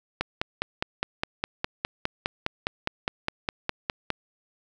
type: click train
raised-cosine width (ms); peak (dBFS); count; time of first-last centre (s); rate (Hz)
0.3; -9; 20; 0.21-4.103; 4.88
effects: none